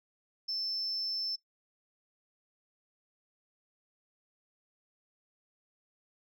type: tone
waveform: sine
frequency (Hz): 5300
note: E8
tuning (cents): +9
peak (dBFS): -31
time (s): 0.48-1.36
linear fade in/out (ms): 10
effects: noise-tail reverb RT60 0.1 s tail -19 dB re dry + tanh soft clip ceiling -28 dBFS